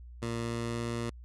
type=tone with pitch glide; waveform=15% pulse; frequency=116.54 to 117.49 Hz; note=A#2 to A#2; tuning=0 to +14 cents; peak=-26 dBFS; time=0.22-1.1 s; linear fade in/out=5 ms; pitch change=+14 cents; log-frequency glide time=0.39-0.77 s; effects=added 60 Hz sine -45 dBFS peak until 1.24 s + resampled to 24000 Hz